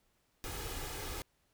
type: noise with comb filter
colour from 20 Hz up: pink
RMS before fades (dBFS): -41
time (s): 0.44-1.22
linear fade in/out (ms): 0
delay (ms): 2.4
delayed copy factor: +0.55
effects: pink hiss -75 dBFS RMS until 1.53 s